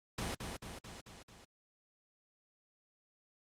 pink noise with echo, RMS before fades -38 dBFS, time 0.18-0.35 s, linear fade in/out 5 ms, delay 220 ms, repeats 5, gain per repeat -4 dB, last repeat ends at 1.45 s, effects low-pass 9000 Hz 12 dB/octave + Opus 48 kbps

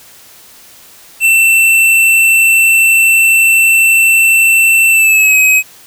square tone with pitch glide, 2682 to 2536 Hz, E7 to D#7, +29 to +32 cents, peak -6 dBFS, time 1.2-5.63 s, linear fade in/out 50 ms, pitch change -97 cents, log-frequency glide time 4.9-5.37 s, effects white hiss -39 dBFS RMS until 5.86 s

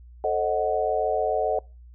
sine chord, A diminished seventh, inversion none, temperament equal with one note detuned, 440 / 535.2 / 622.3 / 740 Hz, A4 / C5 / Eb5 / Gb5, 0 / +39 / 0 / 0 cents, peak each -27 / -29 / -26 / -26 dBFS, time 0.24-1.59 s, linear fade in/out 2 ms, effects noise-tail reverb RT60 0.3 s tail -25 dB re dry + added 60 Hz sine -44 dBFS peak until 1.94 s

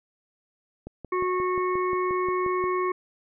click train, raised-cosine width 2 ms, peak -24 dBFS, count 11, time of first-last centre 0.87-2.64 s, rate 5.65 Hz
harmonic tone, 365.8 Hz, F#4, 20 cents flat, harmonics 1 / 3 / 5 / 6, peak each -25 / -27 / -41 / -37 dBFS, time 1.12-2.92 s, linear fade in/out 5 ms
effects none

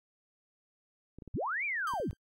clicks, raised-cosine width 3 ms, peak -34 dBFS, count 6, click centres 1.186 / 1.222 / 1.277 / 1.937 / 2 / 2.13 s
sine linear two-way sweep, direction up then down, 37.71 to 2434 to 37.71 Hz, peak -31 dBFS, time 1.34-2.11 s, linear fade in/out 0 ms, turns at 1.65 s
sawtooth tone with exponential decay, 1569 Hz, G6, 1 cent sharp, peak -35 dBFS, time 1.87-2.17 s, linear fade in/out 2 ms, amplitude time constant 64 ms
effects AAC 48 kbps

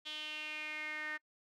sawtooth tone with band-pass filter sweep, 305.5 Hz, D#4, 32 cents flat, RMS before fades -42 dBFS, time 0.05-1.18 s, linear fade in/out 20 ms, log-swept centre 3300 to 1800 Hz, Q 6.2, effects noise-tail reverb RT60 0.1 s tail -26 dB re dry

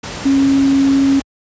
sine tone in noise, 273.7 Hz, C#4, 22 cents flat, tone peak -9 dBFS, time 0.25-1.2 s, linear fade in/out 10 ms, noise pink, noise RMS -26 dBFS, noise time 0.03-1.22 s, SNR +14 dB, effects high-pass 60 Hz 12 dB/octave + resampled to 16000 Hz

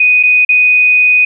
sine tone with dropouts, 2489 Hz, D#7, in tune, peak -5 dBFS, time 0-1.25 s, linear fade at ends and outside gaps 5 ms, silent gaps 0.229-0.234 / 0.45-0.49 s, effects none

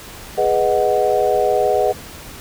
sine chord, G# minor seventh, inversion none, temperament equal, 415.3 / 493.9 / 622.3 / 740 Hz, G#4 / B4 / D#5 / F#5, 0 / 0 / 0 / 0 cents, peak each -19 dBFS, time 0.37-1.93 s, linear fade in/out 20 ms, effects pink hiss -36 dBFS RMS until 2.4 s

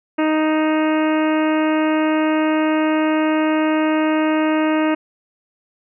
harmonic tone with a mistuned harmonic, 311.1 Hz, D#4, in tune, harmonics 1 / 2 / 3 / 4 / 5 / 6 / 7 / 8 / 9, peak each -16 / -22 / -26 / -28 / -30 / -32 / -33 / -34 / -35 dBFS, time 0.18-4.95 s, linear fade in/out 10 ms, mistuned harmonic 8, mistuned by +19 cents, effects none

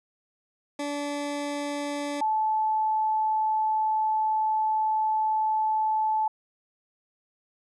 20% pulse / sine tone pair in turn, 288.9 / 869 Hz, D4 / A5, -28 / -22 cents, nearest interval octave + perfect fifth, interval 1906 cents, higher second, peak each -24 / -22 dBFS, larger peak second, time 0.79-2.21 / 2.21-6.28 s, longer second, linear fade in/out 5 ms, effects resampled to 24000 Hz

